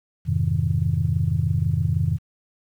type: chord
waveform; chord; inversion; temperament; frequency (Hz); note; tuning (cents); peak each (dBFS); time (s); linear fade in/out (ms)
sine; F minor seventh; none; just; 87.31 / 104.77 / 130.96 / 157.15; F2 / Ab2 / C3 / Eb3; 0 / +16 / +2 / +18; -24; 0.25-2.19; 50
effects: tanh soft clip ceiling -8 dBFS + 9-bit